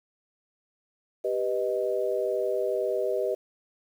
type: chord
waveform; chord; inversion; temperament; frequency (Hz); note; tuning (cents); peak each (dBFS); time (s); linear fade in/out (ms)
sine; G augmented; none; equal; 392 / 493.9 / 622.3; G4 / B4 / D#5; 0 / 0 / 0; -29; 1.24-3.35; 10
effects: 9-bit